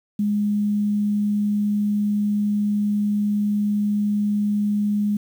sine tone, 206.9 Hz, G#3, 6 cents flat, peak -18 dBFS, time 0.19-5.17 s, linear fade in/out 5 ms, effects 8-bit

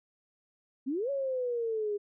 sine exponential two-way sweep, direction up then down, 247.3 to 564 to 405.2 Hz, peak -29 dBFS, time 0.86-1.98 s, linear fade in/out 20 ms, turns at 1.1 s, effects none

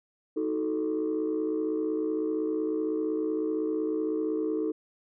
sine chord, D# diminished, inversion none, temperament equal with one note detuned, 314.2 / 370 / 440 Hz, D#4 / F#4 / A4, +17 / 0 / 0 cents, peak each -28 / -34 / -29 dBFS, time 0.36-4.72 s, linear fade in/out 10 ms, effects tanh soft clip ceiling -21 dBFS

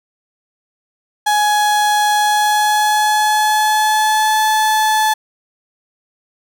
35% pulse tone with pitch glide, 838 to 865.5 Hz, G#5 to A5, +15 to -29 cents, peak -10 dBFS, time 1.26-5.14 s, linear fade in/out 10 ms, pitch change +56 cents, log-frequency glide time 2.15-4.41 s, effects none

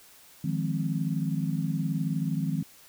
sine chord, F minor seventh, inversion third, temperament equal, 155.56 / 174.61 / 207.7 / 261.6 Hz, Eb3 / F3 / Ab3 / C4, 0 / 0 / 0 / 0 cents, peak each -29 / -31 / -34 / -34 dBFS, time 0.44-2.63 s, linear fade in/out 5 ms, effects white hiss -54 dBFS RMS until 2.88 s

